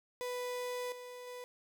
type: tone with level steps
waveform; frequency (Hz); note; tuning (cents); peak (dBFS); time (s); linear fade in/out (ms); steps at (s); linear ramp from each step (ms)
35% pulse; 494.9; B4; +4; -35 / -44 / -42; 0.21-1.44; 0; 0.92 / 1.27; 2
effects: none